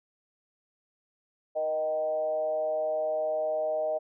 sine tone with frequency modulation, 622.3 Hz, D#5, in tune, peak -26 dBFS, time 1.55-3.99 s, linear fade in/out 20 ms, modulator 150 Hz, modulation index 0.58, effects none

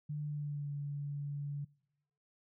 sine tone with pitch glide, 148.7 to 143.63 Hz, D3 to D3, +22 to -38 cents, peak -36 dBFS, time 0.09-1.65 s, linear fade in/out 10 ms, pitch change -60 cents, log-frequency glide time 0.23-0.72 s, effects noise-tail reverb RT60 1.0 s tail -26 dB re dry

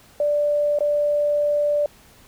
sine tone with dropouts, 587.3 Hz, D5, in tune, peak -17 dBFS, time 0.2-1.86 s, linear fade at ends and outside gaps 2 ms, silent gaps 0.788-0.806 s, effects pink hiss -51 dBFS RMS until 2.27 s

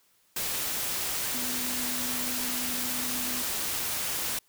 sine tone in noise, 248.4 Hz, B3, 10 cents sharp, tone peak -38 dBFS, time 1.34-3.42 s, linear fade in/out 5 ms, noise white, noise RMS -31 dBFS, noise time 0.36-4.39 s, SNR -10 dB, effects white hiss -66 dBFS RMS until 4.48 s

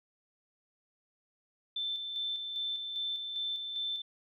sine tone with tremolo, 3541 Hz, A7, 10 cents sharp, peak -32 dBFS, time 1.76-4.02 s, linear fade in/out 5 ms, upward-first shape square, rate 2.5 Hz, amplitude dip 40%, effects none

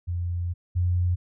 sine tone pair in turn, 87.31 / 88.94 Hz, F2 / F2, 0 / +32 cents, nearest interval unison, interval 32 cents, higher second, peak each -25 / -20 dBFS, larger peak second, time 0.07-0.54 / 0.75-1.16 s, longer first, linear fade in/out 20 ms, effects none

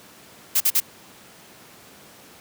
blue noise bursts, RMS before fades -18 dBFS, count 3, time 0.55-0.803 s, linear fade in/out 10 ms, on 55 ms, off 44 ms, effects pink hiss -47 dBFS RMS until 2.4 s + high-pass 150 Hz 12 dB/octave

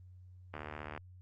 click train, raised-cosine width 0.5 ms, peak -27 dBFS, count 34, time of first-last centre 0.54-0.977 s, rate 75.6 Hz, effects added 91 Hz sine -52 dBFS peak until 1.21 s + Opus 32 kbps

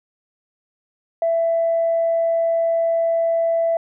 sine tone, 665 Hz, E5, 15 cents sharp, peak -15 dBFS, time 1.22-3.77 s, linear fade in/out 2 ms, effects tanh soft clip ceiling -11 dBFS

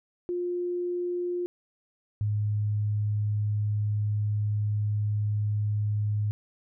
sine tone pair in turn, 353.7 / 104.82 Hz, F4 / G#2, +22 / +16 cents, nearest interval octave + major sixth, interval 2106 cents, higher first, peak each -27 / -24 dBFS, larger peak second, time 0.29-1.46 / 2.21-6.31 s, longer second, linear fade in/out 0 ms, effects none

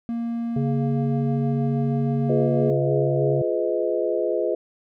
triangle tone, 233.1 Hz, A#3, in tune, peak -22 dBFS, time 0.09-2.7 s, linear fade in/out 0 ms
harmonic tone, 138.59 Hz, C#3, in tune, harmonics 1 / 3 / 5, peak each -22 / -30 / -35 dBFS, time 0.56-3.42 s, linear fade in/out 5 ms
sine chord, F half-diminished seventh, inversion none, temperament just, 349.2 / 419.1 / 502.9 / 628.6 Hz, F4 / Ab4 / Cb5 / Eb5, 0 / +16 / +31 / +18 cents, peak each -26 dBFS, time 2.29-4.55 s, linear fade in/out 5 ms
effects none

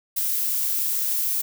violet noise, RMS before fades -24 dBFS, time 0.16-1.42 s, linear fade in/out 10 ms, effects none

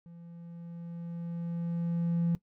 triangle tone with level ramp, 169.9 Hz, F3, 47 cents flat, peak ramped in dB -45 to -21 dBFS, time 0.06-2.35 s, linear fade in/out 0 ms, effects noise-tail reverb RT60 0.1 s tail -19 dB re dry + tanh soft clip ceiling -21 dBFS

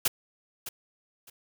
white noise with echo, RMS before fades -24 dBFS, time 0.05-0.08 s, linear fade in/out 5 ms, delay 610 ms, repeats 2, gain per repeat -13 dB, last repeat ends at 1.3 s, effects none

